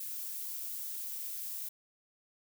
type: noise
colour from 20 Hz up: violet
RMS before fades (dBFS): -40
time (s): 0-1.69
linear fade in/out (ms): 5
effects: none